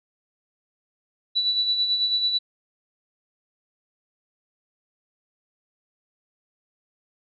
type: tone with tremolo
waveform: sine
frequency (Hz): 3951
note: B7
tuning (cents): 0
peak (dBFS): -18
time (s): 1.35-2.39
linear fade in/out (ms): 20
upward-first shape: sine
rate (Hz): 9.1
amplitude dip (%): 50
effects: none